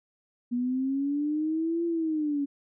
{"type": "linear two-way sweep", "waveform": "sine", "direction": "up then down", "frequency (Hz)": [239.7, 341.3, 278.5], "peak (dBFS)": -25, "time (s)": [0.51, 2.46], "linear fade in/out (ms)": 20, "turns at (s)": 1.85, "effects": []}